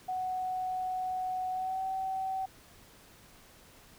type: tone with pitch glide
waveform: sine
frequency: 742 to 762.9 Hz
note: F#5 to G5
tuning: +5 to -47 cents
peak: -31 dBFS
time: 0.08-2.46 s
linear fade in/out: 10 ms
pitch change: +48 cents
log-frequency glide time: 1.52-1.83 s
effects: pink hiss -57 dBFS RMS until 3.98 s